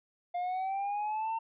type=linear sweep; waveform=triangle; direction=up; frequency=701 to 910 Hz; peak=-29 dBFS; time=0.34-1.39 s; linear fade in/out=10 ms; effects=resampled to 8000 Hz